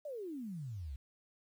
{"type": "exponential sweep", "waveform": "sine", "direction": "down", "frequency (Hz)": [619, 61.74], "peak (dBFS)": -40, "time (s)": [0.05, 0.96], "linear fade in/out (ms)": 5, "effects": ["11-bit"]}